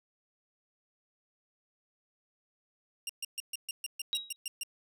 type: tone bursts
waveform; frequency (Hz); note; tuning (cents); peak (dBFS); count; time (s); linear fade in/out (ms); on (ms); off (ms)
15% pulse; 2794; F7; 0; -27; 11; 3.07-4.634; 2; 24; 130
type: tone with exponential decay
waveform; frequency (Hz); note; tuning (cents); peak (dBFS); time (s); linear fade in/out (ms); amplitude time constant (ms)
sine; 3825; A#7; +44; -26; 4.13-4.36; 0; 50
effects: none